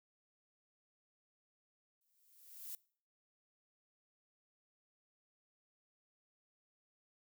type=noise with exponential growth; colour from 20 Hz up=violet; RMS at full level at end=-44 dBFS; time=2.01-2.75 s; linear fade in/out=2 ms; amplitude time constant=160 ms; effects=noise-tail reverb RT60 0.5 s tail -23 dB re dry